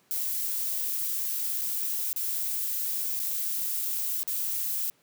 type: noise with dropouts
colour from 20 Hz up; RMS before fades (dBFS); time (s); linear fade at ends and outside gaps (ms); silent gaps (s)
violet; -30; 0.11-4.9; 0; 1.613-1.617 / 2.13-2.162 / 3.193-3.2 / 4.232-4.277
effects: pink hiss -65 dBFS RMS until 5.02 s + high-pass 150 Hz 12 dB/octave